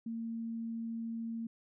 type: tone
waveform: sine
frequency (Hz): 228.4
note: A#3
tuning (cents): -35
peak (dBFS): -36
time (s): 0.06-1.47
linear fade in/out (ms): 5
effects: none